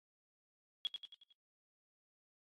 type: tone with echo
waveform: sine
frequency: 3322 Hz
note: G#7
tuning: in tune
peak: -33 dBFS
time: 0.85-0.87 s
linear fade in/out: 0 ms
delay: 91 ms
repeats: 5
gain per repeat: -6 dB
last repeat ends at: 1.325 s
effects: noise-tail reverb RT60 0.2 s tail -25 dB re dry + AAC 32 kbps